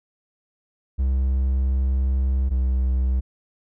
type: tone pair in turn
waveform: triangle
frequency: 65.7 / 64.09 Hz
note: C2 / C2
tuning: +8 / -35 cents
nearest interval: unison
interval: 43 cents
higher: first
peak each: -16 / -16 dBFS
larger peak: neither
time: 0.98-2.5 / 2.5-3.21 s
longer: first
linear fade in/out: 20 ms
effects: none